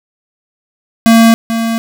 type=tone with echo; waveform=square; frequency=227.7 Hz; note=A#3; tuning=40 cents flat; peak=-4 dBFS; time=1.06-1.34 s; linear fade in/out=0 ms; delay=440 ms; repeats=1; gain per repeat=-9 dB; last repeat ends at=1.78 s; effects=7-bit